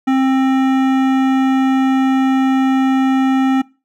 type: tone with hard clipping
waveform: sine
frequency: 264.7 Hz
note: C4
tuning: 20 cents sharp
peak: -13 dBFS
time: 0.07-3.62 s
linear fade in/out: 10 ms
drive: 15 dB
effects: noise-tail reverb RT60 0.3 s tail -22 dB re dry